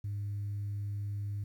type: tone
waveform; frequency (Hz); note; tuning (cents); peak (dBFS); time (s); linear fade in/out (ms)
sine; 102; G#2; -31; -32; 0.04-1.44; 5
effects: tanh soft clip ceiling -31 dBFS + 11-bit